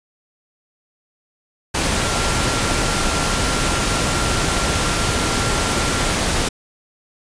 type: tone in noise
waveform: sine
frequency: 1375 Hz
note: F6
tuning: 27 cents flat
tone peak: -28 dBFS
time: 1.95-6.11 s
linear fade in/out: 10 ms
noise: pink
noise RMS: -19 dBFS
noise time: 1.74-6.49 s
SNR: -12 dB
effects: resampled to 22050 Hz